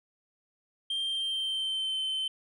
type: tone with pitch glide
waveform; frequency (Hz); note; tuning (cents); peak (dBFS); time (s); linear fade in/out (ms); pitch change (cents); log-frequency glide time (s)
sine; 3174 to 3078; G7 to G7; +21 to -32; -26; 0.9-2.28; 5; -53; 1.03-1.99
effects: tanh soft clip ceiling -28 dBFS